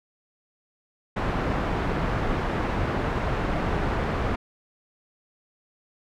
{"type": "low-pass noise", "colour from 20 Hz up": "pink", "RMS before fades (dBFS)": -26, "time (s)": [1.16, 4.36], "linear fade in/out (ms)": 10, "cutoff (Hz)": 1600, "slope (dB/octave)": 12, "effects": []}